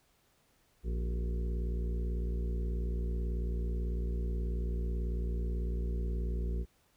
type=harmonic tone with a mistuned harmonic; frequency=58.27 Hz; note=A#1; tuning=in tune; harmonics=1 / 2 / 3 / 4 / 5 / 6 / 7 / 8; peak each=-31 / -47 / -43 / -49 / -55 / -47 / -51 / -52 dBFS; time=0.83-6.66 s; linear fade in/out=50 ms; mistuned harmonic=6; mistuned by=+91 cents; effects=pink hiss -70 dBFS RMS until 6.96 s

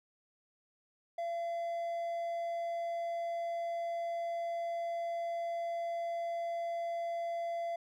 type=tone; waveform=triangle; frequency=680 Hz; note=F5; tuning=46 cents flat; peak=-32 dBFS; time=1.18-7.76 s; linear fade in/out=5 ms; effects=none

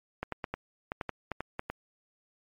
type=clicks; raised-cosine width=0.5 ms; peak=-18 dBFS; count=11; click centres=0.23 / 0.323 / 0.442 / 0.54 / 0.919 / 1.012 / 1.093 / 1.317 / 1.406 / 1.594 / 1.7 s; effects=MP3 64 kbps

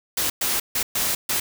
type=noise bursts at uneven times; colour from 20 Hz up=white; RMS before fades=-23 dBFS; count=5; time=0.17-0.3 / 0.41-0.6 / 0.75-0.83 / 0.95-1.15 / 1.29-1.4 s; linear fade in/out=5 ms; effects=none

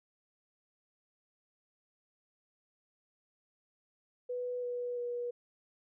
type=tone with pitch steps; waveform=sine; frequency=493.9 / 488.5 / 483.2 Hz; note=B4 / B4 / B4; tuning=0 / -19 / -38 cents; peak=-34 dBFS; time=4.29-5.31 s; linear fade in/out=10 ms; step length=340 ms; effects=none

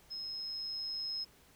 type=tone with level ramp; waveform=sine; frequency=5150 Hz; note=E8; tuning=41 cents flat; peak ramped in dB=-39 to -35 dBFS; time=0.1-1.25 s; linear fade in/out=20 ms; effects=pink hiss -63 dBFS RMS until 1.55 s

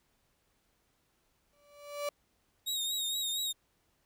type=tone with exponential growth; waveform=35% pulse; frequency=580 Hz; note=D5; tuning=22 cents flat; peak=-29 dBFS; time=1.53-2.09 s; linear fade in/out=2 ms; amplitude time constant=120 ms
type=tone with vibrato; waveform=sawtooth; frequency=3754 Hz; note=A#7; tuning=11 cents sharp; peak=-29 dBFS; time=2.66-3.53 s; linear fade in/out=20 ms; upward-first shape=triangle; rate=4.3 Hz; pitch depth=61 cents each way
effects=pink hiss -74 dBFS RMS until 4.05 s

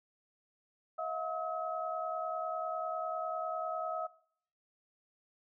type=tone cluster; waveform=sine; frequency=644 / 714 / 1280 Hz; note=E5 / F5 / D#6; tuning=-41 / +38 / +49 cents; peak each=-38 / -40 / -39 dBFS; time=0.98-4.07 s; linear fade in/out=10 ms; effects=noise-tail reverb RT60 0.6 s tail -20 dB re dry

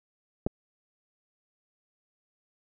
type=clicks; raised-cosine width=2 ms; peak=-13 / -26 dBFS; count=2; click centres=0.465 / 0.47 s; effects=none

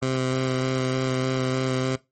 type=tone with vibrato; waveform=15% pulse; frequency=130 Hz; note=C3; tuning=11 cents flat; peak=-16 dBFS; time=0.02-1.96 s; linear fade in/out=5 ms; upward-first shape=square; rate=3.3 Hz; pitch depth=9 cents each way; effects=noise-tail reverb RT60 0.2 s tail -18 dB re dry + MP3 32 kbps

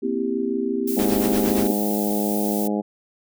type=chord; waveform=sine; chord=C dominant seventh; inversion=third; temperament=just; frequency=235.5 / 261.6 / 327 / 392.4 Hz; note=Bb3 / C4 / E4 / G4; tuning=+18 / 0 / -14 / +2 cents; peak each=-27 / -26 / -29 / -25 dBFS; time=0.02-1.73 s; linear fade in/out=20 ms
type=noise; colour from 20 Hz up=violet; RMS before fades=-30 dBFS; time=0.87-2.68 s; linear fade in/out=10 ms
type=harmonic tone; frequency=103.83 Hz; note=G#2; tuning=in tune; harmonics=2 / 3 / 4 / 5 / 6 / 7 / 8; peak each=-23 / -27 / -29 / -31 / -33 / -34 / -35 dBFS; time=0.96-2.82 s; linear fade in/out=20 ms
type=noise with tremolo; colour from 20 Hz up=pink; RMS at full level=-29 dBFS; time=0.99-1.67 s; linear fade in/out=0 ms; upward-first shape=sine; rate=8.7 Hz; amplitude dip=65%
effects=none

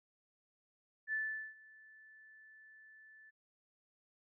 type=tone with ADSR envelope; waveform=sine; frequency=1751 Hz; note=A6; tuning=9 cents flat; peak=-33 dBFS; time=1.07-3.31 s; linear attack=60 ms; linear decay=410 ms; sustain=-24 dB; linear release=20 ms; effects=none

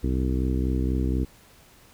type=harmonic tone; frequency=64.1 Hz; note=C2; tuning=35 cents flat; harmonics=1 / 2 / 3 / 4 / 5 / 6 / 7; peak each=-24 / -30 / -33 / -30 / -32 / -37 / -39 dBFS; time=0.03-1.25 s; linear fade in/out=10 ms; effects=pink hiss -54 dBFS RMS until 1.93 s

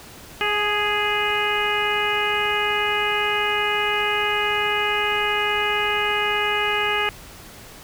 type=harmonic tone with a mistuned harmonic; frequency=415.3 Hz; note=G#4; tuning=in tune; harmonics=1 / 2 / 3 / 4 / 5 / 6 / 7; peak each=-27 / -27 / -27 / -27 / -27 / -27 / -27 dBFS; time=0.41-7.09 s; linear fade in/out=0 ms; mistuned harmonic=2; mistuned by=+20 cents; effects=pink hiss -42 dBFS RMS until 7.83 s

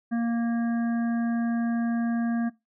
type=harmonic tone; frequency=233.1 Hz; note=A#3; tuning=in tune; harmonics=1 / 3 / 5 / 7 / 8; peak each=-23 / -37 / -45 / -40 / -53 dBFS; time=0.11-2.5 s; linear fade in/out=20 ms; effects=noise-tail reverb RT60 0.2 s tail -19 dB re dry

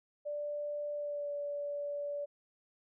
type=tone with pitch glide; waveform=sine; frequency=587.3 to 577.5 Hz; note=D5 to D5; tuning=0 to -29 cents; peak=-35 dBFS; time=0.25-2.26 s; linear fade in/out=20 ms; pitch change=-29 cents; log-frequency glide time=0.94-1.31 s; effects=none

